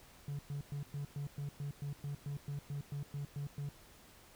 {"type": "tone bursts", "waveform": "triangle", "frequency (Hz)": 142.8, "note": "D3", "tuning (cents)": -48, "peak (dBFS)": -35, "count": 16, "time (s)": [0.28, 3.69], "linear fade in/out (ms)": 2, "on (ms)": 110, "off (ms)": 110, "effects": ["tanh soft clip ceiling -31 dBFS", "pink hiss -60 dBFS RMS until 4.35 s"]}